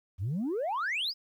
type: exponential sweep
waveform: sine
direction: up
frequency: 82.3 to 5274 Hz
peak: -27 dBFS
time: 0.18-1.14 s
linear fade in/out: 50 ms
effects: tanh soft clip ceiling -27 dBFS + 11-bit